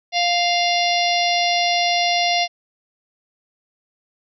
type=harmonic tone; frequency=698.5 Hz; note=F5; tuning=in tune; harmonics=1 / 3 / 4 / 5 / 6 / 7 / 8; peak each=-19 / -24 / -25 / -26 / -27 / -27 / -28 dBFS; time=0.12-2.48 s; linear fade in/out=50 ms; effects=none